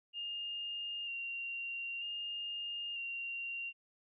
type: tone with vibrato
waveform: sine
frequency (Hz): 2794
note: F7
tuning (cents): 0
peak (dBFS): -38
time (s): 0.13-3.73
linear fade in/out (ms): 50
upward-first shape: square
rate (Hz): 0.53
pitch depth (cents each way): 19
effects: none